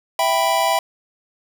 square chord, E minor, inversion none, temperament equal, 659.3 / 784 / 987.8 Hz, E5 / G5 / B5, 0 / 0 / 0 cents, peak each -21 dBFS, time 0.19-0.79 s, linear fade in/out 2 ms, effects 9-bit

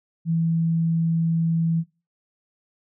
sine tone, 164.81 Hz, E3, in tune, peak -19 dBFS, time 0.25-1.84 s, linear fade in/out 50 ms, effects noise-tail reverb RT60 0.3 s tail -19 dB re dry

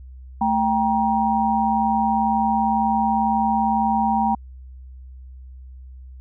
sine tone cluster, 220 / 787 / 945 Hz, A3 / G5 / A#5, 0 / +7 / +23 cents, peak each -22 / -20 / -22 dBFS, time 0.41-4.35 s, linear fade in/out 5 ms, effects added 64 Hz sine -37 dBFS peak until 6.2 s

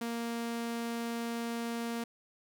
sawtooth tone, 233.1 Hz, A#3, in tune, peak -30 dBFS, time 0.01-2.04 s, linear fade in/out 5 ms, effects none

